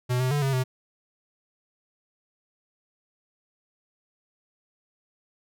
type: tone with pitch steps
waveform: square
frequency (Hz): 124.7 / 128.4 / 145.6 / 135.6 / 128.7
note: B2 / C3 / D3 / C#3 / C3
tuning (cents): +17 / -32 / -15 / -38 / -28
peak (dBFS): -23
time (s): 0.09-0.64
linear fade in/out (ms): 20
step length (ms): 110
effects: none